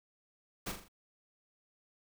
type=noise with echo; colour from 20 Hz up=pink; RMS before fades=-38 dBFS; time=0.66-0.72 s; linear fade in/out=10 ms; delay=41 ms; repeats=4; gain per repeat=-6 dB; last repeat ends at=0.884 s; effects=none